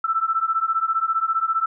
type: beating tone pair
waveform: sine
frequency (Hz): 1318.5 / 1333.5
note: E6 / E6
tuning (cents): 0 / +20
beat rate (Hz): 15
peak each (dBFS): -22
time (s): 0.04-1.66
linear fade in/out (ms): 5
effects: none